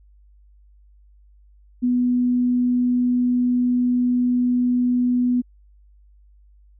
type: tone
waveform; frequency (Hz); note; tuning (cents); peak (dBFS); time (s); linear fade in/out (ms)
sine; 246.9; B3; 0; -16; 1.82-5.42; 20
effects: added 50 Hz sine -49 dBFS peak until 6.79 s